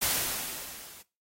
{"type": "noise with level ramp", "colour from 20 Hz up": "white", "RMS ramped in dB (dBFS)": [-25, -50], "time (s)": [0.01, 1.03], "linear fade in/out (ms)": 20, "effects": ["noise-tail reverb RT60 0.3 s tail -21 dB re dry", "AAC 48 kbps"]}